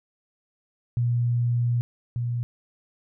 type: tone pair in turn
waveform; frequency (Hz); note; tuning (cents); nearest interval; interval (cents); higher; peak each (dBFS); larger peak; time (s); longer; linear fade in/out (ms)
sine; 120 / 120; B2 / B2; -49 / -49; unison; 0; neither; -20 / -24; first; 0.97-1.81 / 2.16-2.43; first; 0
effects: none